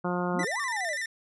harmonic tone, 178 Hz, F3, 33 cents sharp, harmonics 1 / 2 / 3 / 4 / 5 / 6 / 7 / 8, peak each -30 / -33 / -35 / -36 / -37 / -38 / -38 / -39 dBFS, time 0.04-0.45 s, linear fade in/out 10 ms
sine exponential two-way sweep, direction up then down, 155.56 to 1194 to 543 Hz, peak -32 dBFS, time 0.31-0.97 s, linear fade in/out 50 ms, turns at 0.6 s
45% pulse tone with vibrato, 1893 Hz, A#6, 26 cents sharp, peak -30 dBFS, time 0.39-1.06 s, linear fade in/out 5 ms, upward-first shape square, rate 12 Hz, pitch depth 80 cents each way
effects resampled to 24000 Hz

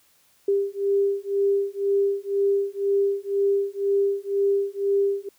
sine beating tone pair, 397.1 / 399.1 Hz, G4 / G4, +22 / +31 cents, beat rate 2 Hz, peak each -23 dBFS, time 0.48-5.29 s, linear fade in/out 5 ms, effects white hiss -61 dBFS RMS until 5.38 s

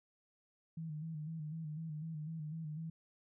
sine tone with vibrato, 157.1 Hz, D#3, 17 cents sharp, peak -40 dBFS, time 0.77-2.9 s, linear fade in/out 5 ms, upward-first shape square, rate 4 Hz, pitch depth 57 cents each way, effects none

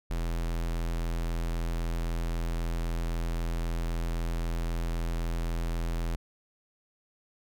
square tone, 41.91 Hz, E1, 29 cents sharp, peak -29 dBFS, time 0.1-6.16 s, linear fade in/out 10 ms, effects none

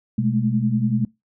sine tone cluster, 125.4 / 208.2 / 218.6 Hz, B2 / G#3 / A3, +27 / +5 / -11 cents, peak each -22 dBFS, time 0.18-1.05 s, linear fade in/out 5 ms, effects noise-tail reverb RT60 0.2 s tail -23 dB re dry

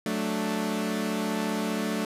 sawtooth chord, D major, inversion first, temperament equal, 185 / 220 / 293.7 Hz, F#3 / A3 / D4, 0 / 0 / 0 cents, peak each -29 / -25 / -29 dBFS, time 0.06-2.05 s, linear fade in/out 2 ms, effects resampled to 32000 Hz

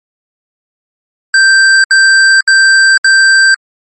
square tone bursts, 1568 Hz, G6, in tune, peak -4 dBFS, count 4, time 1.34-3.544 s, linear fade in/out 2 ms, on 500 ms, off 68 ms, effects MP3 32 kbps

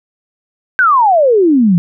sine exponential sweep, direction down, 1568 to 164.81 Hz, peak -6 dBFS, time 0.79-1.78 s, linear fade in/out 0 ms, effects none

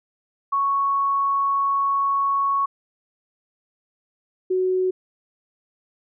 sine tone pair in turn, 1108.7 / 371 Hz, C#6 / F#4, 0 / +5 cents, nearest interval octave + perfect fifth, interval 1895 cents, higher first, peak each -18 dBFS, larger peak neither, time 0.52-2.66 / 4.5-4.91 s, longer first, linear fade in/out 10 ms, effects none

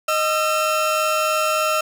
30% pulse tone pair together, 621.4 / 1346 Hz, D#5 / E6, -2 / +36 cents, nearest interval octave + minor second, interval 1338 cents, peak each -18 dBFS, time 0.08-1.81 s, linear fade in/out 5 ms, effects none

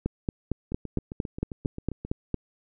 two click trains, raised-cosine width 3 ms, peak -22 / -13 dBFS, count 11 / 11, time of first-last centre 0.72-2.05 / 0.06-2.343 s, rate 7.52 / 4.38 Hz, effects none

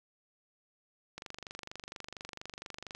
click train, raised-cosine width 0.2 ms, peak -25 dBFS, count 44, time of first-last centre 1.18-2.95 s, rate 24.3 Hz, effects none

